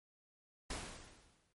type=noise with exponential decay; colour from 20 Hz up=pink; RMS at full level=-40 dBFS; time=0.7-1.53 s; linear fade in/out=5 ms; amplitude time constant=180 ms; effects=MP3 48 kbps